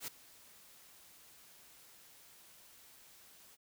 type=noise with ADSR envelope; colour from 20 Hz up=white; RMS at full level=-40 dBFS; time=0-3.57 s; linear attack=74 ms; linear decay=10 ms; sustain=-20 dB; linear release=35 ms; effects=none